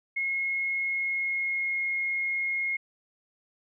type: tone with pitch glide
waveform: sine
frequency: 2164 to 2152 Hz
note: C#7 to C7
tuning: -42 to +48 cents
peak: -26 dBFS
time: 0.16-2.77 s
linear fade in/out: 10 ms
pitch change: -10 cents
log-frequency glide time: 0.82-1.86 s
effects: none